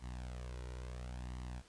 sawtooth tone with flanger, 61.74 Hz, B1, in tune, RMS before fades -45 dBFS, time 0-1.63 s, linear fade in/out 50 ms, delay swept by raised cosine 1 to 2.1 ms, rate 0.73 Hz, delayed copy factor +0.7, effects pink hiss -64 dBFS RMS until 1.68 s + resampled to 22050 Hz

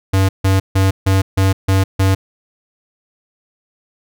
square tone bursts, 96 Hz, G2, 36 cents flat, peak -11 dBFS, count 7, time 0.13-2.15 s, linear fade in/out 10 ms, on 160 ms, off 150 ms, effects none

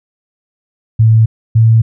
sine tone pair in turn, 111.5 / 112.8 Hz, A2 / A2, +23 / +44 cents, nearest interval unison, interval 21 cents, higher second, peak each -4 dBFS, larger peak neither, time 0.99-1.26 / 1.55-1.82 s, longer neither, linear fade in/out 10 ms, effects none

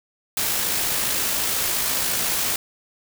white noise with amplitude modulation, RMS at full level -22 dBFS, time 0.37-2.56 s, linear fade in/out 2 ms, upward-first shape sine, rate 54.5 Hz, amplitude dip 25%, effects none

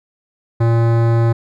sine tone with hard clipping, 115.7 Hz, A#2, 13 cents flat, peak -13 dBFS, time 0.6-1.33 s, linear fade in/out 10 ms, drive 18 dB, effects none

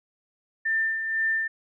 sine tone with tremolo, 1790 Hz, A6, 29 cents sharp, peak -21 dBFS, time 0.65-1.48 s, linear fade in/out 10 ms, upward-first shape sine, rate 2 Hz, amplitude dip 50%, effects none

